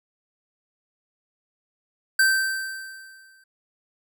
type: tone with exponential decay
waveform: square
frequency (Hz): 1556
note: G6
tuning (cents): -13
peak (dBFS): -15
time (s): 2.19-3.44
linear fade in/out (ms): 5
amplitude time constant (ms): 270
effects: none